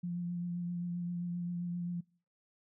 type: tone with vibrato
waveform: sine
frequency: 174.61 Hz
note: F3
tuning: in tune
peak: -34 dBFS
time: 0.03-2.01 s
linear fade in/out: 10 ms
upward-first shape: triangle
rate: 7.6 Hz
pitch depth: 23 cents each way
effects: noise-tail reverb RT60 0.5 s tail -26 dB re dry